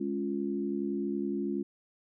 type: chord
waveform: sine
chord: Db major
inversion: second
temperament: equal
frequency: 207.7 / 277.2 / 349.2 Hz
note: Ab3 / Db4 / F4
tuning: 0 / 0 / 0 cents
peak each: -34 dBFS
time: 0-1.63 s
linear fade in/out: 10 ms
effects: none